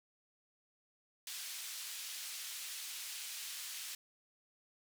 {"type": "band-pass noise", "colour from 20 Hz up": "pink", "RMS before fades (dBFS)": -45, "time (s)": [1.27, 3.95], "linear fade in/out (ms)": 2, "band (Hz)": [3000, 15000], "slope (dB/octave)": 12, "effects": []}